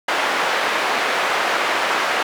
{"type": "band-pass noise", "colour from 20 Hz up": "white", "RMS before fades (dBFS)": -20, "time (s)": [0.08, 2.23], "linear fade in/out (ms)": 5, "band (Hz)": [470, 1800], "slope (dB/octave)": 12, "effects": []}